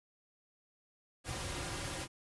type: noise with comb filter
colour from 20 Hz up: pink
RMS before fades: -40 dBFS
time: 1.24-2.08 s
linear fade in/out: 50 ms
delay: 4.6 ms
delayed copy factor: -0.55
effects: resampled to 24000 Hz